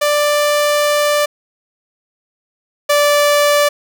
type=tone pair in turn; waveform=sawtooth; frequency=589 / 583.6 Hz; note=D5 / D5; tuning=+5 / -11 cents; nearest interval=unison; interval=16 cents; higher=first; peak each=-8 / -6 dBFS; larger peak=second; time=0.01-1.26 / 2.89-3.69 s; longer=first; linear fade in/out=10 ms; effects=none